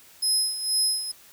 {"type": "tone with tremolo", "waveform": "25% pulse", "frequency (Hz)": 5100, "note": "D#8", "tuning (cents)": 42, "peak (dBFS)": -15, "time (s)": [0.22, 1.12], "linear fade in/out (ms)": 10, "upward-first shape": "sine", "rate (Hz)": 2.1, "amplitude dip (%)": 70, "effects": ["white hiss -52 dBFS RMS until 1.32 s"]}